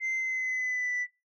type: tone with pitch glide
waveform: sine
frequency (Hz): 2076 to 1978.8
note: C7 to B6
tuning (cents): -14 to +3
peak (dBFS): -26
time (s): 0-1.07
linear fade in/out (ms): 50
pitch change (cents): -83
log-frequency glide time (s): 0.14-0.94
effects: noise-tail reverb RT60 0.3 s tail -23 dB re dry + tanh soft clip ceiling -26 dBFS